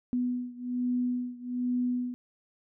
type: beating tone pair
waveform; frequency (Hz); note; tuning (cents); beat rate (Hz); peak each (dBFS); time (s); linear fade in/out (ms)
sine; 246.9 / 248.1; B3 / B3; 0 / +8; 1.2; -30 / -32; 0.13-2.14; 0
effects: none